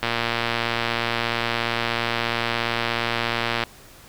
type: click train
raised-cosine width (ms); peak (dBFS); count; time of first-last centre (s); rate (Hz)
0.3; -6; 423; 0.03-3.637; 117
effects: pink hiss -47 dBFS RMS until 4.08 s